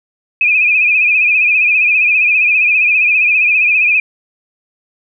sine tone with vibrato, 2489 Hz, D#7, in tune, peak -8 dBFS, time 0.41-4 s, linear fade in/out 2 ms, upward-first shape sine, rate 15 Hz, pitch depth 69 cents each way, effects none

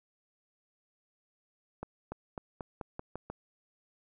accelerating click train, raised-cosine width 1 ms, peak -24 dBFS, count 8, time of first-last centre 1.83-3.3 s, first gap 290 ms, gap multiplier 0.89, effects none

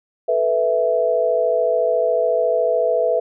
sine chord, A suspended second, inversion none, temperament equal, 440 / 493.9 / 659.3 Hz, A4 / B4 / E5, 0 / 0 / 0 cents, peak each -23 / -19 / -18 dBFS, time 0.28-3.2 s, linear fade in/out 10 ms, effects none

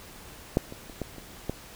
clicks, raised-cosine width 2 ms, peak -7 / -25 / -29 / -17 / -29 / -15 dBFS, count 6, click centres 0.571 / 0.724 / 0.898 / 1.017 / 1.183 / 1.496 s, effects pink hiss -47 dBFS RMS until 1.75 s

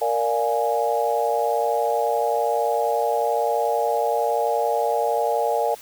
sine chord, Bb dominant seventh, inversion none, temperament equal, 466.2 / 587.3 / 698.5 / 830.6 Hz, Bb4 / D5 / F5 / Ab5, 0 / 0 / 0 / 0 cents, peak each -24 / -25 / -25 / -24 dBFS, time 0.01-5.75 s, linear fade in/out 10 ms, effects white hiss -44 dBFS RMS until 5.81 s

